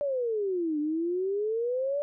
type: exponential two-way sweep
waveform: sine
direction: down then up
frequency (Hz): 587.3 to 293.8 to 587.3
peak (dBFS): -26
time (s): 0.01-2.02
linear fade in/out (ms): 0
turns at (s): 0.79
effects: none